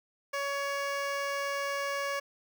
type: tone with notch filter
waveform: 15% pulse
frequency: 561 Hz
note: C#5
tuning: 21 cents sharp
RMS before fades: -33 dBFS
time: 0.33-2.2 s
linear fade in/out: 10 ms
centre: 11000 Hz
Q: 1
effects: 11-bit